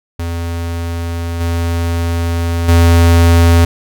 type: tone with level steps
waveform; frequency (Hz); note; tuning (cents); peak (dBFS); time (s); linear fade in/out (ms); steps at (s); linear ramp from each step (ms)
square; 84.6; E2; +45; -18 / -14 / -6; 0.19-3.65; 5; 1.4 / 2.68; 10
effects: none